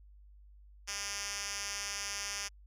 5% pulse tone with band-pass filter, 202 Hz, G#3, 48 cents flat, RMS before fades -39 dBFS, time 0.87-2.49 s, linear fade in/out 20 ms, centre 5400 Hz, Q 1.6, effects added 50 Hz sine -54 dBFS peak until 2.66 s

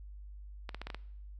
clicks, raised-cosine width 0.3 ms, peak -24 dBFS, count 6, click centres 0.692 / 0.746 / 0.816 / 0.87 / 0.902 / 0.946 s, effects noise-tail reverb RT60 0.7 s tail -21 dB re dry + added 50 Hz sine -45 dBFS peak until 1.39 s

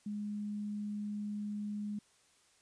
sine tone, 207.7 Hz, G#3, in tune, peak -36 dBFS, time 0.06-1.99 s, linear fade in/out 5 ms, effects white hiss -68 dBFS RMS until 2.61 s + resampled to 22050 Hz

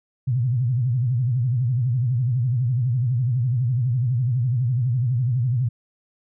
sine tone with vibrato, 123.47 Hz, B2, in tune, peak -18 dBFS, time 0.27-5.69 s, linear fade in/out 10 ms, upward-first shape sine, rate 12 Hz, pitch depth 150 cents each way, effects none

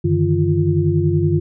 sine tone cluster, 95.2 / 147.3 / 158 / 347.1 Hz, F#2 / D3 / D#3 / F4, +50 / +6 / +27 / -11 cents, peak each -19 dBFS, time 0.04-1.4 s, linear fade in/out 10 ms, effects none

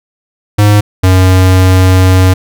square tone pair in turn, 103.83 / 92.98 Hz, G#2 / F#2, 0 / +9 cents, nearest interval major second, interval 191 cents, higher first, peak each -4 dBFS, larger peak neither, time 0.58-0.81 / 1.03-2.34 s, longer second, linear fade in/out 10 ms, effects none

